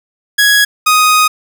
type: tone pair in turn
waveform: sawtooth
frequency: 1666 / 1248.1 Hz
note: G#6 / D#6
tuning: +5 / +5 cents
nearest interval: perfect fourth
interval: 500 cents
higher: first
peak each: -3 dBFS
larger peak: neither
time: 0.38-0.65 / 0.86-1.28 s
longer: second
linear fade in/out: 10 ms
effects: none